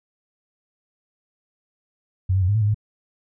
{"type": "tone with pitch steps", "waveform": "sine", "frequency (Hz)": [93.1, 96.2, 90.5, 102.4, 111, 103.6, 106.1], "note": ["F#2", "G2", "F#2", "G#2", "A2", "G#2", "G#2"], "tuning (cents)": [11, -32, -38, -24, 16, -4, 38], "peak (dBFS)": -16, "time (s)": [2.29, 2.745], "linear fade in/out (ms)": 10, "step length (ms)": 65, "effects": []}